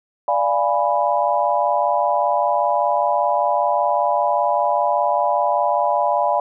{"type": "chord", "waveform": "sine", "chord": "D diminished seventh", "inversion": "none", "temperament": "equal with one note detuned", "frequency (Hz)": [587.3, 692.4, 830.6, 987.8], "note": ["D5", "F5", "Ab5", "Cb6"], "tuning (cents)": [0, -15, 0, 0], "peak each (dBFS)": -21, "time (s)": [0.28, 6.4], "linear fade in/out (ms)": 2, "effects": []}